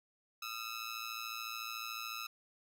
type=ring-modulated tone; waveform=15% pulse; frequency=1300 Hz; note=E6; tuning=24 cents flat; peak=-31 dBFS; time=0.42-2.27 s; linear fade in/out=5 ms; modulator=56.9 Hz; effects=none